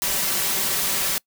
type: noise with comb filter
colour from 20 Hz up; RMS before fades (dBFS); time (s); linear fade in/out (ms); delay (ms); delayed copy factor
white; -23; 0.02-1.18; 0; 5.2; +0.6
effects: noise-tail reverb RT60 0.1 s tail -25 dB re dry